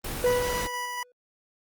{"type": "noise", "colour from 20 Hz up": "pink", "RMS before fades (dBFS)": -33, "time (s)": [0.04, 0.67], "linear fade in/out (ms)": 5}
{"type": "tone with exponential decay", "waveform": "triangle", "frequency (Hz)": 493.8, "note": "B4", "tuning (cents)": 0, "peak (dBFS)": -16, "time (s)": [0.24, 1.12], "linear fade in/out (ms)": 2, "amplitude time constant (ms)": 190}
{"type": "tone with tremolo", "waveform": "25% pulse", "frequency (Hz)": 982, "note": "B5", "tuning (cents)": -10, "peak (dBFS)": -26, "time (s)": [0.26, 1.03], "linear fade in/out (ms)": 2, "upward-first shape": "square", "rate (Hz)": 4.2, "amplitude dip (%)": 25}
{"effects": ["Opus 24 kbps"]}